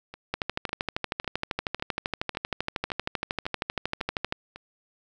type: two click trains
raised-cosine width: 0.3 ms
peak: -11 / -24 dBFS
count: 52 / 9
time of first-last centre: 0.34-4.324 / 0.14-4.56 s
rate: 12.8 / 1.81 Hz
effects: none